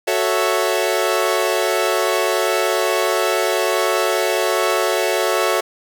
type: chord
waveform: sawtooth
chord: F# minor seventh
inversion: none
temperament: equal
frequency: 370 / 440 / 554.4 / 659.3 Hz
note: F#4 / A4 / C#5 / E5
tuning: 0 / 0 / 0 / 0 cents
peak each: -18 dBFS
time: 0.07-5.61 s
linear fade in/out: 10 ms
effects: none